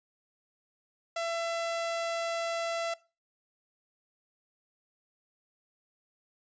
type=tone; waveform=sawtooth; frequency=671 Hz; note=E5; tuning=31 cents sharp; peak=-27 dBFS; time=1.16-2.94 s; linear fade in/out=5 ms; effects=noise-tail reverb RT60 0.3 s tail -20 dB re dry + resampled to 16000 Hz